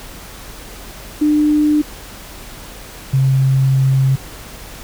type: tone pair in turn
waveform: sine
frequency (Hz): 300 / 133.63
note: D4 / C3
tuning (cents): +37 / +37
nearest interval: octave + major second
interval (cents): 1400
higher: first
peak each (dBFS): -10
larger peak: neither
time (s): 1.21-1.82 / 3.13-4.16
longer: second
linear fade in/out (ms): 10
effects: added 45 Hz sine -38 dBFS peak until 4.83 s + pink hiss -35 dBFS RMS until 4.83 s